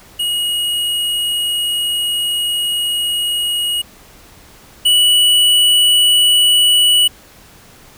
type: tone pair in turn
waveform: square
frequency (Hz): 2889 / 2945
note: F#7 / F#7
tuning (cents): -42 / -9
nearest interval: unison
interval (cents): 33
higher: second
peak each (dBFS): -16 / -9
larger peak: second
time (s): 0.19-3.82 / 4.85-7.08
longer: first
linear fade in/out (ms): 10
effects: pink hiss -43 dBFS RMS until 7.97 s